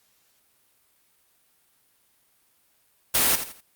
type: noise with echo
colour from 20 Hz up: white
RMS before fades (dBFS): -20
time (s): 3.14-3.36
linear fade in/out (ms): 10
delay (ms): 83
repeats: 3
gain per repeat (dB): -10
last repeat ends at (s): 3.609
effects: white hiss -65 dBFS RMS until 3.75 s + Opus 48 kbps